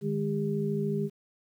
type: tone cluster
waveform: sine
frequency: 152.5 / 206.2 / 402.1 Hz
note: D#3 / G#3 / G4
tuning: -34 / -12 / +44 cents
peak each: -31 dBFS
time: 0.01-1.1 s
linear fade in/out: 50 ms
effects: 10-bit